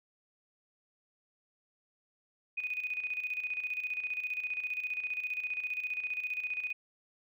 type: tone with tremolo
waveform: sine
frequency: 2489 Hz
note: D#7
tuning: in tune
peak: -31 dBFS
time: 2.57-6.73 s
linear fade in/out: 10 ms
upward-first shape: square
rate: 15 Hz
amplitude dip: 60%
effects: none